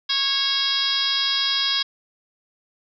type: harmonic tone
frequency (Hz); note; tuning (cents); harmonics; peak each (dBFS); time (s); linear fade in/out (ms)
549; C#5; -17; 2 / 3 / 4 / 5 / 6 / 7 / 8 / 9 / 10; -33 / -31 / -34 / -35 / -24 / -25 / -32 / -25 / -35; 0.09-1.83; 10
effects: none